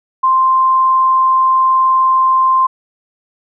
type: tone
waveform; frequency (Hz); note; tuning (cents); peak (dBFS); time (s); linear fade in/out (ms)
sine; 1046.5; C6; 0; -8; 0.23-2.67; 10
effects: none